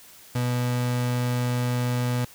35% pulse tone, 123.2 Hz, B2, 4 cents flat, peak -21 dBFS, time 0.35-2.25 s, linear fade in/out 5 ms, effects white hiss -49 dBFS RMS until 2.34 s

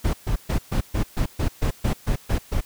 brown noise bursts, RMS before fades -21 dBFS, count 12, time 0.04-2.61 s, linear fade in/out 10 ms, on 95 ms, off 130 ms, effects white hiss -49 dBFS RMS until 2.65 s

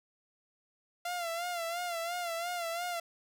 sawtooth tone with vibrato, 688 Hz, F5, 26 cents flat, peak -30 dBFS, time 1.05-3 s, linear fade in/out 5 ms, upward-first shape sine, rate 2.9 Hz, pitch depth 66 cents each way, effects none

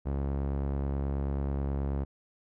sawtooth tone with low-pass filter, 69.3 Hz, C#2, in tune, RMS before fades -31 dBFS, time 0.05-2.05 s, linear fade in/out 20 ms, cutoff 840 Hz, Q 0.63, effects none

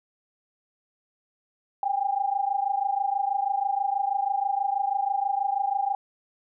sine tone pair together, 784 / 810.2 Hz, G5 / G#5, 0 / -43 cents, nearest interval minor second, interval 57 cents, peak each -26 dBFS, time 1.83-5.95 s, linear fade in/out 2 ms, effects none

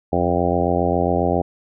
harmonic tone with a mistuned harmonic, 87.4 Hz, F2, 2 cents sharp, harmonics 1 / 2 / 3 / 4 / 5 / 6 / 7 / 8 / 9, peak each -25 / -25 / -25 / -25 / -25 / -25 / -25 / -25 / -25 dBFS, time 0.12-1.42 s, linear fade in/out 10 ms, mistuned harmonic 1, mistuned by -66 cents, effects none

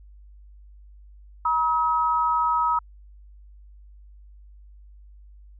sine tone pair together, 957 / 1276.6 Hz, A#5 / D#6, +45 / +44 cents, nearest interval perfect fourth, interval 499 cents, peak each -22 dBFS, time 1.45-2.79 s, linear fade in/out 5 ms, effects added 50 Hz sine -45 dBFS peak until 5.59 s

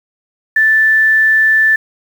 sine tone with quantisation, 1760 Hz, A6, in tune, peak -7 dBFS, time 0.56-1.76 s, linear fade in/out 5 ms, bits 6, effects none

